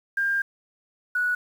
sine tone pair in turn, 1600 / 1469.1 Hz, G6 / F#6, +35 / -13 cents, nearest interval minor second, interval 148 cents, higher first, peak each -21 dBFS, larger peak neither, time 0.17-0.42 / 1.15-1.35 s, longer first, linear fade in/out 5 ms, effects 8-bit

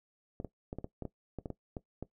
clicks, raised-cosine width 2 ms, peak -25 dBFS, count 12, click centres 0.401 / 0.447 / 0.729 / 0.786 / 0.844 / 1.023 / 1.053 / 1.387 / 1.458 / 1.503 / 1.768 / 2.026 s, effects noise-tail reverb RT60 0.1 s tail -17 dB re dry

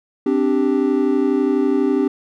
triangle chord, C suspended second, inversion none, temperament equal, 261.6 / 293.7 / 392 Hz, C4 / D4 / G4, 0 / 0 / 0 cents, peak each -17 dBFS, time 0.26-2.08 s, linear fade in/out 5 ms, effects none

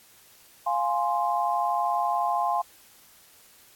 sine chord, F minor, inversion none, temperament equal, 698.5 / 830.6 / 1046.5 Hz, F5 / Ab5 / C6, 0 / 0 / 0 cents, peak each -27 / -27 / -27 dBFS, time 0.66-2.62 s, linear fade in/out 10 ms, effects white hiss -55 dBFS RMS until 3.75 s + AAC 64 kbps

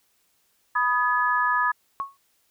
sine chord, G# minor, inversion first, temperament equal with one note detuned, 987.8 / 1244.5 / 1701 Hz, B5 / D#6 / G#6, 0 / 0 / +41 cents, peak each -24 dBFS, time 0.75-1.72 s, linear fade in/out 10 ms
sine tone with exponential decay, 1103 Hz, C#6, 9 cents flat, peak -22 dBFS, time 2-2.17 s, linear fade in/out 0 ms, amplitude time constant 35 ms
effects white hiss -67 dBFS RMS until 2.5 s

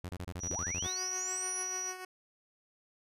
sawtooth tone bursts, 88.6 Hz, F2, 25 cents sharp, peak -34 dBFS, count 11, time 0.04-0.869 s, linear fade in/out 0 ms, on 49 ms, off 29 ms
sine tone, 5820 Hz, F#8, 29 cents flat, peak -35 dBFS, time 0.39-1.94 s, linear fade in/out 50 ms
sine linear sweep, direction up, 128 to 10548 Hz, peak -40 dBFS, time 0.49-1.64 s, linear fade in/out 20 ms
10% pulse tone with tremolo, 370 Hz, F#4, in tune, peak -31 dBFS, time 0.84-2.05 s, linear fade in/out 5 ms, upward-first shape triangle, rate 6.8 Hz, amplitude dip 55%
effects resampled to 32000 Hz

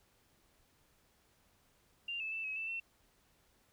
sine tone with pitch steps, 2787 / 2617 / 2652 / 2559 / 2650 / 2701 Hz, F7 / E7 / E7 / D#7 / E7 / E7, -4 / -13 / +10 / +48 / +9 / +42 cents, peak -37 dBFS, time 2.08-2.8 s, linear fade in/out 5 ms, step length 120 ms, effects pink hiss -71 dBFS RMS until 3.72 s

